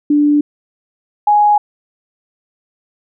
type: tone pair in turn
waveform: sine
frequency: 293.7 / 832.5 Hz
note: D4 / G#5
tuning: 0 / +4 cents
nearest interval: octave + tritone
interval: 1804 cents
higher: second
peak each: -8 / -7 dBFS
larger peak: second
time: 0.1-0.41 / 1.27-1.58 s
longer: neither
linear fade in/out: 5 ms
effects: none